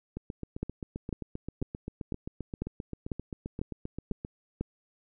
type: two click trains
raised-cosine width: 3 ms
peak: -18 / -23 dBFS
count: 9 / 32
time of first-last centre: 0.63-4.61 / 0.17-4.249 s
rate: 2.01 / 7.6 Hz
effects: none